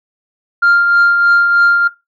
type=tone with tremolo; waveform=sine; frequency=1396.9 Hz; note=F6; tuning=in tune; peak=-4 dBFS; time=0.62-1.88 s; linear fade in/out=10 ms; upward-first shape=triangle; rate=3.2 Hz; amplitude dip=50%; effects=noise-tail reverb RT60 0.2 s tail -17 dB re dry + tanh soft clip ceiling -4 dBFS